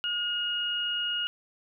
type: tone pair together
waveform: sine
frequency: 1434 / 2868 Hz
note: F6 / F7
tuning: +45 / +45 cents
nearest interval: octave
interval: 1200 cents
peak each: -34 / -28 dBFS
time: 0.04-1.27 s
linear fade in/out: 0 ms
effects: none